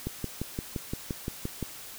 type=click train; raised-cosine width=3 ms; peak=-18 dBFS; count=10; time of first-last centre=0.07-1.627 s; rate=5.78 Hz; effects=white hiss -44 dBFS RMS until 1.98 s